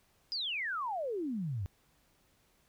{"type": "exponential sweep", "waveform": "sine", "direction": "down", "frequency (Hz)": [5100, 87.6], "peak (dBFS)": -33, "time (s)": [0.32, 1.66], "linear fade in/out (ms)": 0, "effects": ["pink hiss -70 dBFS RMS until 2.68 s"]}